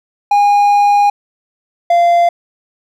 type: tone pair in turn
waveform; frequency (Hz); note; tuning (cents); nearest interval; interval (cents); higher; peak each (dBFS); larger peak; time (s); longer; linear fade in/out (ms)
triangle; 817 / 690.6; G#5 / F5; -29 / -20; minor third; 291; first; -5; neither; 0.31-1.1 / 1.9-2.29; first; 5
effects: none